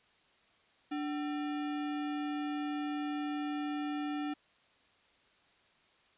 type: tone with sample-and-hold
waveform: sine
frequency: 293.7 Hz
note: D4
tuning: in tune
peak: -33 dBFS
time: 0.91-4.34 s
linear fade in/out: 10 ms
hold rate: 1050 Hz
effects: white hiss -67 dBFS RMS until 6.17 s + resampled to 8000 Hz

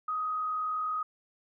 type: tone with frequency modulation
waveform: sine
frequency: 1254 Hz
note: D#6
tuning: 13 cents sharp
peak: -29 dBFS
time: 0.08-1.03 s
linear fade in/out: 5 ms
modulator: 40.8 Hz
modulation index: 0.39
effects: none

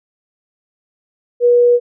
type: tone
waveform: sine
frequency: 483.6 Hz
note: B4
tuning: 36 cents flat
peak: -7 dBFS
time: 1.4-1.8 s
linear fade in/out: 50 ms
effects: none

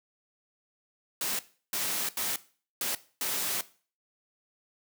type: noise bursts at uneven times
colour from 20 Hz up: white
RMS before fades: -31 dBFS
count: 5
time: 1.21-1.39 / 1.73-2.09 / 2.17-2.36 / 2.81-2.95 / 3.21-3.61 s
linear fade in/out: 2 ms
effects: noise-tail reverb RT60 0.4 s tail -17 dB re dry + high-pass 150 Hz 12 dB/octave

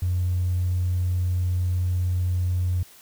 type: tone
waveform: triangle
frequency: 90 Hz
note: F#2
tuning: 47 cents flat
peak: -17 dBFS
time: 0.02-2.83 s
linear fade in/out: 5 ms
effects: tanh soft clip ceiling -18 dBFS + white hiss -50 dBFS RMS until 3.01 s

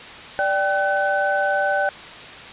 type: tone cluster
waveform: sine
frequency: 586 / 783 / 1511 Hz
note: D5 / G5 / F#6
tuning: -4 / -2 / +36 cents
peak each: -22 dBFS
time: 0.39-1.89 s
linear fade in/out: 0 ms
effects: white hiss -37 dBFS RMS until 2.52 s + resampled to 8000 Hz

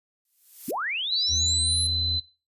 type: noise with exponential growth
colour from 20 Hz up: violet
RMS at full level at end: -32 dBFS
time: 0.25-0.71 s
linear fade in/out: 2 ms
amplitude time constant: 100 ms
type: linear sweep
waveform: sine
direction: up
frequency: 182.9 to 10548 Hz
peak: -26 dBFS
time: 0.68-1.87 s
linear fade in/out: 5 ms
type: tone with pitch glide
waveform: sine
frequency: 3951 to 4034 Hz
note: B7 to B7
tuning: 0 to +36 cents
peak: -23 dBFS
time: 1.12-2.2 s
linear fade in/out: 5 ms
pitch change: +36 cents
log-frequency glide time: 1.28-1.83 s
type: tone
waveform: triangle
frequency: 83.1 Hz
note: E2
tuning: 15 cents sharp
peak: -27 dBFS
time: 1.28-2.21 s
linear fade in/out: 50 ms
effects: noise-tail reverb RT60 0.3 s tail -21 dB re dry + resampled to 32000 Hz

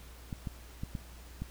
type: clicks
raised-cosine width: 5 ms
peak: -24 dBFS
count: 5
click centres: 0.328 / 0.472 / 0.835 / 0.952 / 1.42 s
effects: added 60 Hz sine -49 dBFS peak until 1.5 s + pink hiss -55 dBFS RMS until 1.5 s

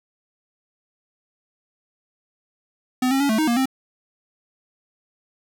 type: tone with pitch steps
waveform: square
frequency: 253.8 / 269.4 / 282.1 / 218.8 / 312 / 236.3 / 263.7 Hz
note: B3 / C#4 / C#4 / A3 / D#4 / A#3 / C4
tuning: +47 / -49 / +30 / -9 / +5 / +24 / +14 cents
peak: -18 dBFS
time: 3.02-3.657 s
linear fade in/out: 5 ms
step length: 91 ms
effects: none

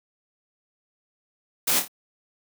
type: noise with echo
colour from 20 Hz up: white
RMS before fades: -22 dBFS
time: 1.67-1.8 s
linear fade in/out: 10 ms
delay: 27 ms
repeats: 3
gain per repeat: -7 dB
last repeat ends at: 1.881 s
effects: high-pass 150 Hz 12 dB/octave

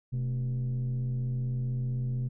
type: tone with frequency modulation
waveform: sine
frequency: 126.8 Hz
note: B2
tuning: 46 cents sharp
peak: -26 dBFS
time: 0.12-2.29 s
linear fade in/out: 20 ms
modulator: 95.7 Hz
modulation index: 0.38
effects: tanh soft clip ceiling -26 dBFS

